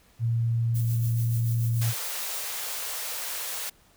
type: tone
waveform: sine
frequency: 115.9 Hz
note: A#2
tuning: 10 cents flat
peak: -22 dBFS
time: 0.19-1.94 s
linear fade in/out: 50 ms
type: noise with tremolo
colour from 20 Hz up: violet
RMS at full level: -38 dBFS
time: 0.74-2.41 s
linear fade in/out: 20 ms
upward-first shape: sine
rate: 6.9 Hz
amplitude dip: 50%
type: high-pass noise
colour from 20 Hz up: white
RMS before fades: -33 dBFS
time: 1.81-3.7 s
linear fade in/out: 10 ms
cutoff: 430 Hz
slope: 48 dB/octave
effects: pink hiss -60 dBFS RMS until 3.96 s